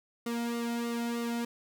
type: tone with flanger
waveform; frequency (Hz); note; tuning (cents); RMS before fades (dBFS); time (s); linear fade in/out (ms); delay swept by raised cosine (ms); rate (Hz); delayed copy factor
sawtooth; 235.1; A#3; +15; -33; 0.26-1.45; 5; 1.2 to 1.8; 3.2; -0.8
effects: none